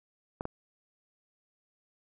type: clicks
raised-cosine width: 1 ms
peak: -20 dBFS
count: 2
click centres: 0.409 / 0.454 s
effects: none